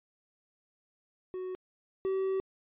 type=tone pair in turn; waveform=triangle; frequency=370 / 382.8 Hz; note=F#4 / G4; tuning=0 / -41 cents; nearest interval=minor second; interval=59 cents; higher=second; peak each=-33 / -26 dBFS; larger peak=second; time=1.34-1.55 / 2.05-2.4 s; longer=second; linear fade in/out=0 ms; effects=resampled to 8000 Hz